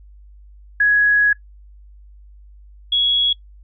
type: tone pair in turn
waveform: sine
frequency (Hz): 1671 / 3342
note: G#6 / G#7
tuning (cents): +10 / +10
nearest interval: octave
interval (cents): 1200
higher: second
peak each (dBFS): -11 / -14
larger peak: first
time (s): 0.8-1.33 / 2.92-3.33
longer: first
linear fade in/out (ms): 5
effects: noise-tail reverb RT60 0.1 s tail -21 dB re dry + added 50 Hz sine -41 dBFS peak until 3.63 s